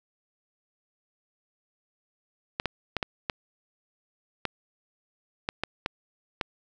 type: clicks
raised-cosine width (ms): 0.3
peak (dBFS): -11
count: 10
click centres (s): 2.599 / 2.657 / 2.967 / 3.028 / 3.298 / 4.453 / 5.489 / 5.636 / 5.861 / 6.412
effects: none